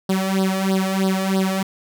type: tone with flanger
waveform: sawtooth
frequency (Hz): 191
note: G3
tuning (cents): -45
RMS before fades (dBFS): -20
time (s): 0.09-1.63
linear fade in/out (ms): 5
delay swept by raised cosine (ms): 0.21 to 1.71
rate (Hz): 3.1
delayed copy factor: +0.9
effects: none